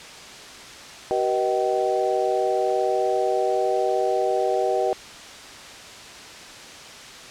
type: tone cluster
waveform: sine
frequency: 381 / 481.2 / 624 / 765 Hz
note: G4 / B4 / D#5 / G5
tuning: -49 / -45 / +5 / -42 cents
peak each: -25 dBFS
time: 1.11-4.93 s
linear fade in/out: 0 ms
effects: white hiss -40 dBFS RMS until 7.3 s + low-pass 6000 Hz 12 dB/octave